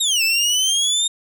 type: exponential two-way sweep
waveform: 25% pulse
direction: down then up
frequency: 3851 to 2616 to 3684 Hz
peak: -12 dBFS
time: 0-1.08 s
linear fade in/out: 10 ms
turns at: 0.23 s
effects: none